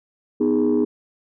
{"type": "chord", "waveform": "sine", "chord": "G# minor", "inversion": "first", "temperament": "equal with one note detuned", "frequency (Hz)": [246.9, 311.1, 412.7], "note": ["B3", "D#4", "G#4"], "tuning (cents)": [0, 0, -11], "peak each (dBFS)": -19, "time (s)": [0.4, 0.85], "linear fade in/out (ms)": 10, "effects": ["tanh soft clip ceiling -11 dBFS"]}